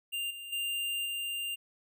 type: tone with level steps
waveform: square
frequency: 2794 Hz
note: F7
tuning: in tune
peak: -33 / -42 / -32 / -34 dBFS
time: 0.12-1.56 s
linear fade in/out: 20 ms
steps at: 0.3 / 0.52 / 1.05 s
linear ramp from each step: 10 ms
effects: none